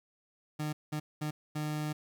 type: tone bursts at uneven times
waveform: 30% pulse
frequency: 151.6 Hz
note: D#3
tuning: 45 cents flat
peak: -30 dBFS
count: 4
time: 0.59-0.73 / 0.92-1 / 1.21-1.31 / 1.55-1.93 s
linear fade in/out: 10 ms
effects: 12-bit